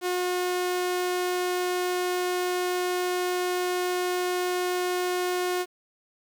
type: tone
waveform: sawtooth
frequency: 360.7 Hz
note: F#4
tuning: 44 cents flat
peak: -21 dBFS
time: 0.01-5.66 s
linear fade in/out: 50 ms
effects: 9-bit